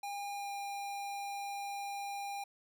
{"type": "tone with pitch glide", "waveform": "square", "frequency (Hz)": [808, 802.4], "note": ["G#5", "G5"], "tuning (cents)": [-48, 40], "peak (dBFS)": -39, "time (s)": [0.03, 2.44], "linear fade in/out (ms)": 5, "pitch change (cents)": -12, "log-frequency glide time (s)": [0.34, 0.51], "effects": []}